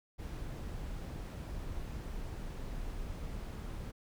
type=noise; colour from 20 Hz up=brown; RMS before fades=-41 dBFS; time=0.18-3.92 s; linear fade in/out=20 ms; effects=none